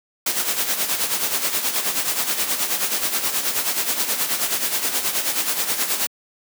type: noise with tremolo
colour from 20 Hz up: white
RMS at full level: -20 dBFS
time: 0.26-6.07 s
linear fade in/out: 5 ms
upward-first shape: sine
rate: 9.4 Hz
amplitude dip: 60%
effects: high-pass 200 Hz 12 dB/octave